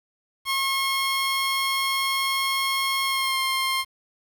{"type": "tone with pitch glide", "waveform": "15% pulse", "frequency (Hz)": [1081, 1061.8], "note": ["C#6", "C6"], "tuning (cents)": [-44, 25], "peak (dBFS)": -16, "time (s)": [0.45, 3.85], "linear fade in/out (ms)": 50, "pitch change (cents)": -31, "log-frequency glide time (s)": [3.05, 3.38], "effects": ["8-bit"]}